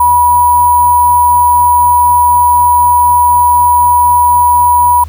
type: tone with sample-and-hold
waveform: sine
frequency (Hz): 974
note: B5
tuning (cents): -24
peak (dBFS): -4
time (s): 0-5.04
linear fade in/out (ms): 5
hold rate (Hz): 11025
effects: added 78 Hz sine -22 dBFS peak until 5.08 s + pink hiss -42 dBFS RMS until 5.08 s